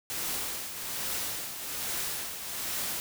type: noise with tremolo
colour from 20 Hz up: white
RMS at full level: -32 dBFS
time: 0.1-3 s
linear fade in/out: 0 ms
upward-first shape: triangle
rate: 1.2 Hz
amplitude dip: 60%
effects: none